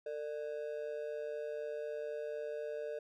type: ring-modulated tone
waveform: triangle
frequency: 523.3 Hz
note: C5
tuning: in tune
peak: -33 dBFS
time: 0.06-2.99 s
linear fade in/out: 5 ms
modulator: 72 Hz
effects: none